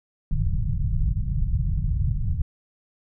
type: low-pass noise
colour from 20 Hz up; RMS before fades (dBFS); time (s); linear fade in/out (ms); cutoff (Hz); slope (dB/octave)
pink; -23; 0.31-2.42; 5; 160; 48
effects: none